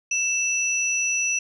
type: tone pair together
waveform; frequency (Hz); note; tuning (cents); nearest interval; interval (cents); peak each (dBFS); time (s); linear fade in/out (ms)
sine; 2655 / 5885; E7 / F#8; +12 / -10; octave + major second; 1378; -23; 0.11-1.39; 5
effects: tanh soft clip ceiling -13 dBFS